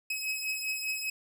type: beating tone pair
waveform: sawtooth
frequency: 2552 / 2557 Hz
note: D#7 / D#7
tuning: +43 / +47 cents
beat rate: 5 Hz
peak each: -33 / -30 dBFS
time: 0.1-1.1 s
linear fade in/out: 5 ms
effects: none